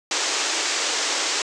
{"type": "band-pass noise", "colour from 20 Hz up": "white", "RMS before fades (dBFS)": -24, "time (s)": [0.11, 1.42], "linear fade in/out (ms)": 2, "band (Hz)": [290, 7500], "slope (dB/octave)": 48, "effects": ["resampled to 22050 Hz"]}